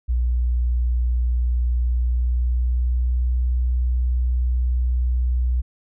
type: tone with pitch glide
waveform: sine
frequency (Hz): 60.5 to 61.66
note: B1 to B1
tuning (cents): -35 to -2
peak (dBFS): -17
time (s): 0.08-5.62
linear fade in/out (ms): 20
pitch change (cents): +33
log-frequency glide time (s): 1.82-3.35
effects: none